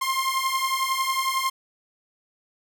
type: beating tone pair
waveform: sawtooth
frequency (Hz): 1054 / 1065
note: C6 / C6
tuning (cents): +12 / +30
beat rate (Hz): 11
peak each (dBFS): -22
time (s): 0.01-1.5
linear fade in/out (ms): 10
effects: none